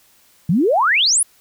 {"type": "exponential sweep", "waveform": "sine", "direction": "up", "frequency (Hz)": [149.2, 11175], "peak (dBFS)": -12, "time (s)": [0.49, 1.23], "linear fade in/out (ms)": 5, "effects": ["white hiss -54 dBFS RMS until 1.4 s"]}